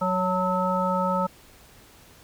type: harmonic tone with a mistuned harmonic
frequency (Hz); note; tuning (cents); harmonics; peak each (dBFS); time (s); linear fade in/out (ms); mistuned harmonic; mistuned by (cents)
185; F#3; 0; 1 / 3 / 5 / 7; -27 / -27 / -27 / -27; 0.01-1.27; 10; 5; -46
effects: pink hiss -52 dBFS RMS until 2.23 s